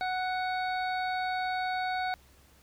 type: harmonic tone with a mistuned harmonic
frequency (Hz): 740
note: F#5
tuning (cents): 0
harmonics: 1 / 2 / 3 / 5 / 6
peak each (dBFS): -30 / -36 / -40 / -44 / -46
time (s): 0.01-2.14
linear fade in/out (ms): 0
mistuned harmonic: 5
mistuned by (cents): +42
effects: added 67 Hz sine -61 dBFS peak until 2.62 s + pink hiss -61 dBFS RMS until 2.62 s